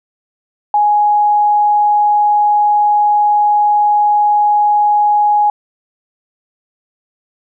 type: tone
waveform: sine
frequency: 833 Hz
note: G#5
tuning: 5 cents sharp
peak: -8 dBFS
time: 0.74-5.5 s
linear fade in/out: 2 ms
effects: none